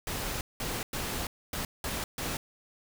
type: noise bursts at uneven times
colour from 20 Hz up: pink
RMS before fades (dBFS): -34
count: 6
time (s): 0.07-0.41 / 0.6-0.83 / 0.93-1.27 / 1.53-1.65 / 1.84-2.04 / 2.18-2.37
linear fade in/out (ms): 2
effects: none